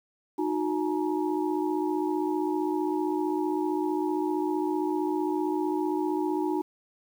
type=tone cluster; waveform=sine; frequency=308.7 / 364.1 / 852 / 943 Hz; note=D#4 / F#4 / G#5 / A#5; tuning=-14 / -28 / +44 / +20 cents; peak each=-28 / -29 / -35 / -36 dBFS; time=0.38-6.62 s; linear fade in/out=10 ms; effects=9-bit